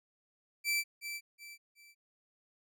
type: tone with echo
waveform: sawtooth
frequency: 2330 Hz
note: D7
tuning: 14 cents flat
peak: -26 dBFS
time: 0.64-0.84 s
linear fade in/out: 50 ms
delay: 370 ms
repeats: 3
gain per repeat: -9 dB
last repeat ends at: 1.95 s
effects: none